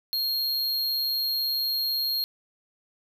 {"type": "tone", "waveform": "square", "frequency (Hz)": 4246, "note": "C8", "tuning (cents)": 25, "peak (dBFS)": -25, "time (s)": [0.13, 2.24], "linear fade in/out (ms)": 0, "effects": []}